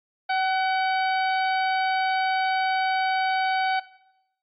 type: harmonic tone with a mistuned harmonic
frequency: 759 Hz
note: F#5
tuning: 44 cents sharp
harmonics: 1 / 2 / 3 / 4 / 5 / 6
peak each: -23 / -28 / -32 / -39 / -40 / -39 dBFS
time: 0.29-3.8 s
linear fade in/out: 10 ms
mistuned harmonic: 2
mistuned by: -27 cents
effects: noise-tail reverb RT60 0.8 s tail -17 dB re dry + AAC 64 kbps